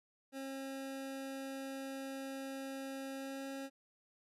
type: tone with pitch glide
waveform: 25% pulse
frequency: 270 to 271.7 Hz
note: C#4 to C#4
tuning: -45 to -35 cents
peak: -38 dBFS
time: 0.32-3.7 s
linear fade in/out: 50 ms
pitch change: +10 cents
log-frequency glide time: 3.16-3.46 s
effects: resampled to 32000 Hz